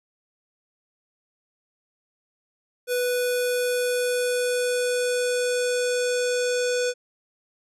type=tone with low-pass filter sweep; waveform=square; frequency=493.9 Hz; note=B4; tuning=in tune; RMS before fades=-24 dBFS; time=2.87-6.94 s; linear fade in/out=50 ms; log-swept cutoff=12000 to 7200 Hz; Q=2.4; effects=none